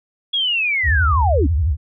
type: linear sweep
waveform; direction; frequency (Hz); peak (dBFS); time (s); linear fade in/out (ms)
sine; down; 3369 to 233.1; -16; 0.33-1.47; 10
type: tone with vibrato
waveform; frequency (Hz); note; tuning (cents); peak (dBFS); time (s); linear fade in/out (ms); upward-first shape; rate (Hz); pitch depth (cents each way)
sine; 77.78; D#2; 0; -14; 0.83-1.77; 50; sine; 12; 250
effects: none